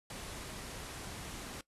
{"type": "low-pass noise", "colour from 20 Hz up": "pink", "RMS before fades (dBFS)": -45, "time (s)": [0.1, 1.61], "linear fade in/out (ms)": 2, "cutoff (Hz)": 12000, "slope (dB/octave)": 48, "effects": ["noise-tail reverb RT60 0.1 s tail -19 dB re dry", "resampled to 32000 Hz"]}